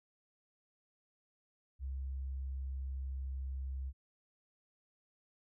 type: tone with pitch glide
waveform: sine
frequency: 66.8 to 66.42 Hz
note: C2 to C2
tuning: +36 to +27 cents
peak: -37 dBFS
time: 1.79-3.93 s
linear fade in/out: 50 ms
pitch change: -9 cents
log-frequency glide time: 1.9-3.36 s
effects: none